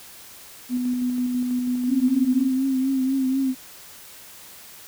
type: tone with tremolo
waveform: sine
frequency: 248.5 Hz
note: B3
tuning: 11 cents sharp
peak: -20 dBFS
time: 0.69-2.5 s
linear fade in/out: 50 ms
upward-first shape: square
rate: 6.1 Hz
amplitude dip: 25%
type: tone with vibrato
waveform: sine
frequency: 264.7 Hz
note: C4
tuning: 20 cents sharp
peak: -19 dBFS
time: 1.87-3.55 s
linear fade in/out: 50 ms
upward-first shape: triangle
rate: 4.1 Hz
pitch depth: 53 cents each way
effects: white hiss -44 dBFS RMS until 4.87 s